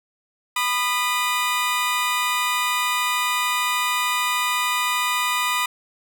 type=tone pair together; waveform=20% pulse; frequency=991.6 / 1225 Hz; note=B5 / D#6; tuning=+7 / -27 cents; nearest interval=major third; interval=366 cents; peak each=-18 dBFS; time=0.56-5.66 s; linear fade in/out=5 ms; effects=none